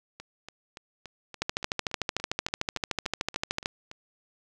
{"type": "two click trains", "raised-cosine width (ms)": 0.2, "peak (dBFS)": [-10, -24], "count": [31, 14], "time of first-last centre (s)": [[1.42, 3.659], [0.2, 3.914]], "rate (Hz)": [13.4, 3.5], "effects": []}